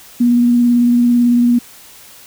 sine tone with vibrato, 240.8 Hz, B3, 44 cents flat, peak -8 dBFS, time 0.2-1.59 s, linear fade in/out 10 ms, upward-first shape sine, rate 18 Hz, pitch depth 16 cents each way, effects white hiss -40 dBFS RMS until 2.26 s

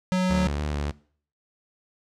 square tone, 184.4 Hz, F#3, 6 cents flat, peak -21 dBFS, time 0.12-0.47 s, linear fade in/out 0 ms
sawtooth tone with vibrato, 73.5 Hz, D2, 2 cents sharp, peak -22 dBFS, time 0.29-0.92 s, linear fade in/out 20 ms, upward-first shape square, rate 3.4 Hz, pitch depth 26 cents each way
effects noise-tail reverb RT60 0.5 s tail -21 dB re dry + low-pass 7000 Hz 12 dB/octave

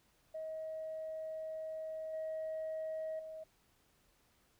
sine tone with level steps, 634 Hz, D#5, 32 cents sharp, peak -39 / -36 / -44 dBFS, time 0.34-3.44 s, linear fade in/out 10 ms, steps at 2.13 / 3.19 s, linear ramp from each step 5 ms, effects tanh soft clip ceiling -35 dBFS + pink hiss -72 dBFS RMS until 4.59 s

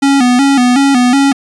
square tone with vibrato, 261.6 Hz, C4, in tune, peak -7 dBFS, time 0.02-1.33 s, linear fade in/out 10 ms, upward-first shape square, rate 2.7 Hz, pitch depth 100 cents each way, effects resampled to 22050 Hz

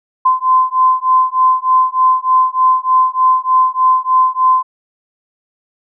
sine beating tone pair, 1029 / 1032.3 Hz, C6 / C6, -29 / -24 cents, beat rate 3.3 Hz, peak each -12 dBFS, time 0.25-4.63 s, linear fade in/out 10 ms, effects none

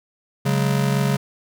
square chord, C# suspended fourth, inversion none, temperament just, 138.59 / 184.79 / 207.9 Hz, C#3 / F#3 / G#3, 0 / -2 / +2 cents, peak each -20 / -25 / -26 dBFS, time 0.45-1.17 s, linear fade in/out 10 ms, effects none

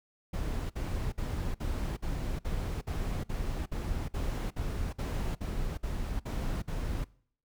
brown noise bursts, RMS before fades -33 dBFS, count 16, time 0.33-7.045 s, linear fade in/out 10 ms, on 370 ms, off 53 ms, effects noise-tail reverb RT60 0.6 s tail -23 dB re dry

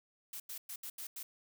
blue noise bursts at uneven times, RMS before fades -44 dBFS, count 6, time 0.33-0.4 / 0.49-0.58 / 0.69-0.76 / 0.83-0.9 / 0.98-1.07 / 1.16-1.23 s, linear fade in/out 5 ms, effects none

